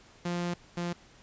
sawtooth tone pair in turn, 174.61 / 173.65 Hz, F3 / F3, 0 / -10 cents, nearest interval unison, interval 10 cents, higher first, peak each -26 / -27 dBFS, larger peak first, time 0.25-0.54 / 0.77-0.93 s, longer first, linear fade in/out 5 ms, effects pink hiss -57 dBFS RMS until 1.22 s + resampled to 16000 Hz

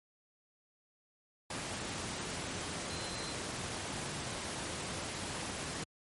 sine tone in noise, 4100 Hz, C8, 36 cents flat, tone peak -46 dBFS, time 2.9-3.33 s, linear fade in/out 5 ms, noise pink, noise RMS -39 dBFS, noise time 1.5-5.84 s, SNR -10 dB, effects high-pass 80 Hz 12 dB/octave + MP3 48 kbps

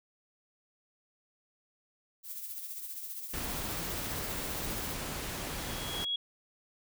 violet noise with tremolo, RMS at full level -39 dBFS, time 2.23-4.96 s, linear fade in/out 50 ms, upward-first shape triangle, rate 15 Hz, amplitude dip 55%
pink noise, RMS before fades -38 dBFS, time 3.33-6.05 s, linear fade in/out 10 ms
sine tone with exponential growth, 3322 Hz, G#7, in tune, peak -28 dBFS, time 5.28-6.16 s, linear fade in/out 5 ms, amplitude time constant 190 ms
effects none

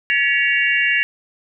sine tone cluster, 1707 / 1930 / 2245 / 2772 Hz, G#6 / B6 / C#7 / F7, +47 / -40 / +21 / -14 cents, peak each -20 dBFS, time 0.1-1.03 s, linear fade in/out 0 ms, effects none

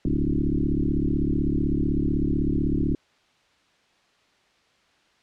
sine tone with frequency modulation, 155.6 Hz, D#3, in tune, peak -20 dBFS, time 0.05-2.95 s, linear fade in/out 2 ms, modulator 35.9 Hz, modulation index 5, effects white hiss -62 dBFS RMS until 5.22 s + low-pass 4000 Hz 12 dB/octave

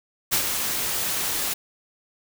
white noise with ADSR envelope, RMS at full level -20 dBFS, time 0.31-1.54 s, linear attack 25 ms, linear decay 85 ms, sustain -6 dB, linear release 10 ms, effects none

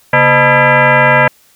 sine tone with frequency modulation, 510 Hz, C5, 44 cents flat, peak -5 dBFS, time 0.13-1.28 s, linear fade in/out 5 ms, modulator 373 Hz, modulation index 4.7, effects white hiss -49 dBFS RMS until 1.55 s

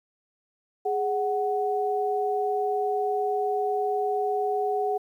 sine tone pair together, 415.3 / 743.6 Hz, G#4 / F#5, 0 / +8 cents, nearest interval minor seventh, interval 1008 cents, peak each -26 dBFS, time 0.85-4.98 s, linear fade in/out 10 ms, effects 10-bit

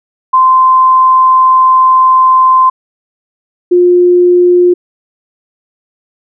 sine tone pair in turn, 1037 / 355.4 Hz, C6 / F4, -16 / +30 cents, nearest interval octave + perfect fifth, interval 1854 cents, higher first, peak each -3 dBFS, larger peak neither, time 0.33-2.7 / 3.71-4.74 s, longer first, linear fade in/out 10 ms, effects none

